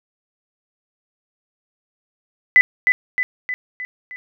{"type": "tone with echo", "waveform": "sine", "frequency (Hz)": 2003, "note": "B6", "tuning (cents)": 24, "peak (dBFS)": -6, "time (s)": [2.56, 2.61], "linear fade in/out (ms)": 0, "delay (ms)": 310, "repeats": 5, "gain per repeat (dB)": -5, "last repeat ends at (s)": 4.16, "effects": []}